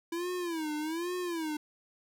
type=tone with vibrato; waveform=square; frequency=330 Hz; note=E4; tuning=2 cents sharp; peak=-33 dBFS; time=0.12-1.57 s; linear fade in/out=5 ms; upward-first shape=sine; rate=1.2 Hz; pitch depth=160 cents each way; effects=none